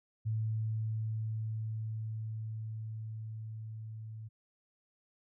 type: tone with level ramp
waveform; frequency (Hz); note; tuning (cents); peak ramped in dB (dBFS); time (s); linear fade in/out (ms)
sine; 110; A2; 0; -30 to -42; 0.25-4.29; 20
effects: none